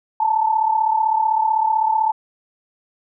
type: tone pair together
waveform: sine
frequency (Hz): 873.2 / 909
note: A5 / A#5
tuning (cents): -13 / -44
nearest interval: minor second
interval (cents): 69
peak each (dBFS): -16 / -21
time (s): 0.2-2.12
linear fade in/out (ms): 5
effects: none